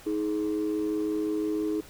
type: tone pair together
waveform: sine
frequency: 316 / 421.8 Hz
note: D#4 / G#4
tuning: +27 / +27 cents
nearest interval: perfect fourth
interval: 500 cents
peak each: -26 / -29 dBFS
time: 0.06-1.81 s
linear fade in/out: 10 ms
effects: tanh soft clip ceiling -21 dBFS + pink hiss -50 dBFS RMS until 1.89 s